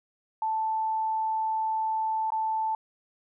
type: tone with dropouts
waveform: sine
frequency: 880 Hz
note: A5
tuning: in tune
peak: -25 dBFS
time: 0.42-2.75 s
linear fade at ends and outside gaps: 2 ms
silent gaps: 2.304-2.32 s
effects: none